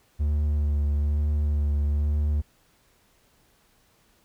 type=tone with vibrato; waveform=triangle; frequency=73.5 Hz; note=D2; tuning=2 cents sharp; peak=-19 dBFS; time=0.19-2.42 s; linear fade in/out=20 ms; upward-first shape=sine; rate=1.1 Hz; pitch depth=22 cents each way; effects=pink hiss -63 dBFS RMS until 4.24 s